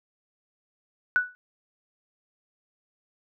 sine tone with exponential decay, 1480 Hz, F#6, in tune, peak -15 dBFS, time 1.16-1.35 s, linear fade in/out 0 ms, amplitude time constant 40 ms, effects none

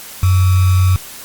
sine tone with sample-and-hold, 92.5 Hz, F#2, in tune, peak -8 dBFS, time 0.23-0.96 s, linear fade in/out 0 ms, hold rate 1225 Hz, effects white hiss -33 dBFS RMS until 1.24 s + Opus 48 kbps

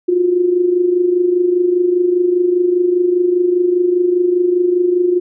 sine tone with amplitude modulation, 356.5 Hz, F4, 36 cents sharp, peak -8 dBFS, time 0.08-5.2 s, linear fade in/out 10 ms, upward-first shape sine, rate 25 Hz, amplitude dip 60%, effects none

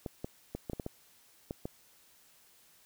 clicks, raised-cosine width 2 ms, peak -23 dBFS, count 9, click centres 0.062 / 0.245 / 0.55 / 0.698 / 0.733 / 0.798 / 0.864 / 1.509 / 1.655 s, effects white hiss -63 dBFS RMS until 2.85 s

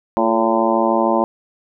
harmonic tone with a mistuned harmonic, 113.3 Hz, A#2, 49 cents flat, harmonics 2 / 3 / 4 / 5 / 6 / 7 / 8 / 9, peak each -21 / -20 / -28 / -20 / -22 / -24 / -21 / -23 dBFS, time 0.17-1.24 s, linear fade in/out 0 ms, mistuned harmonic 4, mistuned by -74 cents, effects none

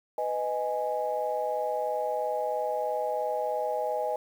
sine chord, G# minor, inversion first, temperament equal with one note detuned, 499.3 / 622.3 / 830.6 Hz, B4 / D#5 / G#5, +19 / 0 / 0 cents, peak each -32 / -30 / -31 dBFS, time 0.18-4.16 s, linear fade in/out 2 ms, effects tanh soft clip ceiling -17 dBFS + 9-bit

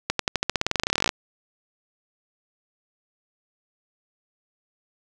accelerating click train, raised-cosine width 0.2 ms, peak -4 dBFS, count 24, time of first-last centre 0.1-1.092 s, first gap 93 ms, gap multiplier 0.92, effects none

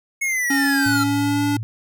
square linear sweep, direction down, 2199 to 1350 Hz, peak -20 dBFS, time 0.21-1.04 s, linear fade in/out 10 ms
square tone with pitch glide, 277.2 to 288.5 Hz, C#4 to D4, 0 to -31 cents, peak -19 dBFS, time 0.5-1.57 s, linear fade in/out 5 ms, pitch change +69 cents, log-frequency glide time 0.74-1.44 s
sine tone, 110 Hz, A2, in tune, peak -24 dBFS, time 0.86-1.63 s, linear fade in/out 0 ms
effects none

